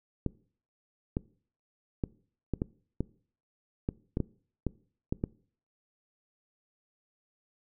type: clicks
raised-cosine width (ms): 3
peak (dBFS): -16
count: 12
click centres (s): 0.263 / 1.169 / 2.038 / 2.537 / 2.619 / 3.006 / 3.889 / 4.171 / 4.203 / 4.667 / 5.125 / 5.239
effects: noise-tail reverb RT60 0.5 s tail -22 dB re dry